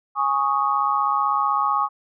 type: chord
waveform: sine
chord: Ab suspended fourth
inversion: none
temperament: equal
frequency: 830.6 / 1108.7 / 1244.5 Hz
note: Ab5 / Db6 / Eb6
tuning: 0 / 0 / 0 cents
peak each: -24 / -21 / -23 dBFS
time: 0.15-1.89 s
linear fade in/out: 50 ms
effects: none